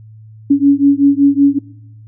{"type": "beating tone pair", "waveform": "sine", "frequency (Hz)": [278.9, 284.2], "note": ["C#4", "C#4"], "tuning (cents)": [11, 43], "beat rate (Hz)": 5.3, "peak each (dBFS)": -10, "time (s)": [0.5, 1.59], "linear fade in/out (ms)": 10, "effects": ["noise-tail reverb RT60 0.8 s tail -21 dB re dry", "added 109 Hz sine -35 dBFS peak until 2.07 s"]}